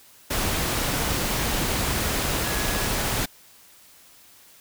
sine tone in noise, 1679 Hz, G#6, 18 cents sharp, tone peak -35 dBFS, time 2.45-2.86 s, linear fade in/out 10 ms, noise pink, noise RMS -25 dBFS, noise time 0.3-3.26 s, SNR -13 dB, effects white hiss -52 dBFS RMS until 4.6 s

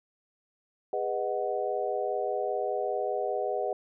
sine chord, G# minor seventh, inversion none, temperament equal with one note detuned, 408.9 / 493.9 / 622.3 / 740 Hz, G#4 / B4 / D#5 / F#5, -27 / 0 / 0 / 0 cents, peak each -33 dBFS, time 0.93-3.73 s, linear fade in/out 2 ms, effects none

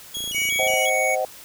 sawtooth tone with vibrato, 3116 Hz, G7, 11 cents flat, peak -24 dBFS, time 0.14-0.9 s, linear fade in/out 10 ms, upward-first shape square, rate 2.8 Hz, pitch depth 110 cents each way
click train, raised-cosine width 2 ms, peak -28 dBFS, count 17, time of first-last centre 0.17-0.737 s, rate 28.2 Hz
square tone with pitch glide, 2254 to 2228 Hz, C#7 to C#7, +28 to +8 cents, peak -22 dBFS, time 0.34-1.16 s, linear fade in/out 20 ms, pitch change -20 cents, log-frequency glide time 0.73-0.85 s
sine chord, C diminished, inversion none, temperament just, 523.3 / 627.9 / 753.5 Hz, C5 / Eb5 / Gb5, 0 / +16 / +31 cents, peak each -25 dBFS, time 0.59-1.25 s, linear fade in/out 2 ms
effects white hiss -43 dBFS RMS until 1.44 s

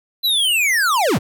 square linear sweep, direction down, 4057 to 60 Hz, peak -15 dBFS, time 0.23-1.19 s, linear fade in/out 20 ms, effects none

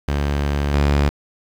sawtooth tone with level steps, 71.7 Hz, D2, 41 cents flat, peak -14 / -10 dBFS, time 0.08-1.09 s, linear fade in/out 0 ms, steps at 0.74 s, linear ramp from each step 2 ms, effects low-pass 5000 Hz 12 dB/octave + 7-bit

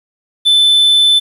triangle tone, 3520 Hz, A7, in tune, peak -5 dBFS, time 0.45-1.2 s, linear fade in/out 20 ms, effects resampled to 32000 Hz + 7-bit

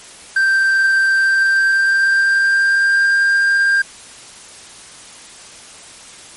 triangle tone with pitch glide, 1568 to 1596.3 Hz, G6 to G6, 0 to +31 cents, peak -9 dBFS, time 0.36-3.82 s, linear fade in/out 5 ms, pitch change +31 cents, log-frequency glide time 1.16-3.19 s, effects white hiss -38 dBFS RMS until 6.36 s + MP3 48 kbps

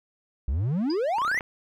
triangle exponential sweep, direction up, 59.3 to 2093 Hz, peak -21 dBFS, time 0.48-1.39 s, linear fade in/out 0 ms
sine tone with exponential decay, 4900 Hz, D#8, 27 cents flat, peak -31 dBFS, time 0.9-1.03 s, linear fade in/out 2 ms, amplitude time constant 28 ms
clicks, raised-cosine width 0.5 ms, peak -23 dBFS, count 8, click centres 1.184 / 1.218 / 1.249 / 1.279 / 1.315 / 1.346 / 1.376 / 1.408 s
effects none

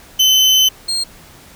35% pulse tone pair in turn, 3047 / 4215 Hz, G7 / C8, -50 / +12 cents, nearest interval tritone, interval 562 cents, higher second, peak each -7 / -15 dBFS, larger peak first, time 0.19-0.69 / 0.88-1.04 s, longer first, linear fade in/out 10 ms, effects pink hiss -42 dBFS RMS until 1.55 s

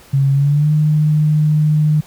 sine tone with pitch glide, 137.3 to 152.34 Hz, C#3 to D#3, -16 to -36 cents, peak -10 dBFS, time 0.13-2.01 s, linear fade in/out 10 ms, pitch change +180 cents, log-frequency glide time 0.32-0.71 s, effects pink hiss -44 dBFS RMS until 2.06 s

